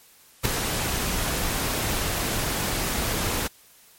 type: noise with ADSR envelope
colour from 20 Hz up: pink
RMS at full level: -20 dBFS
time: 0.43-3.48 s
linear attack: 24 ms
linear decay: 6 ms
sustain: -6 dB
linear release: 15 ms
effects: white hiss -54 dBFS RMS until 3.98 s + MP3 64 kbps